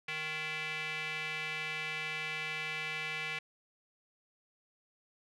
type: tone with band-pass filter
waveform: square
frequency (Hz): 155.56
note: D#3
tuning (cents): 0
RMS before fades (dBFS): -38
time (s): 0.08-3.39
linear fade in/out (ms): 5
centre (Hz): 2400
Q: 3.7
effects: none